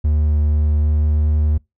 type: tone with pitch glide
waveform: triangle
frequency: 75.2 to 75.9 Hz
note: D2 to D#2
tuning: +42 to -42 cents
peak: -11 dBFS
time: 0.04-1.58 s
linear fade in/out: 10 ms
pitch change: +16 cents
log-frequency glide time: 0.7-1.29 s
effects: noise-tail reverb RT60 0.2 s tail -25 dB re dry